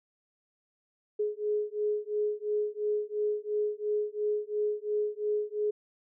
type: beating tone pair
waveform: sine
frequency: 418.8 / 421.7 Hz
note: G#4 / G#4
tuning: +15 / +26 cents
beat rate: 2.9 Hz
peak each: -31 dBFS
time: 1.19-5.71 s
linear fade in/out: 10 ms
effects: none